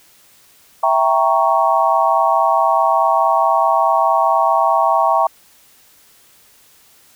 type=chord; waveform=sine; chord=E diminished seventh; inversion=none; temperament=equal; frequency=659.3 / 784 / 932.3 / 1108.7 Hz; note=E5 / G5 / Bb5 / Db6; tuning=0 / 0 / 0 / 0 cents; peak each=-17 dBFS; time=0.83-5.27 s; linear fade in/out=5 ms; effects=white hiss -50 dBFS RMS until 7.15 s